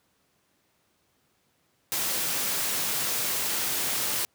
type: noise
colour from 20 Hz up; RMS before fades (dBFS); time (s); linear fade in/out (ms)
white; -28; 1.92-4.25; 0
effects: pink hiss -69 dBFS RMS until 4.34 s + high-pass 100 Hz 12 dB/octave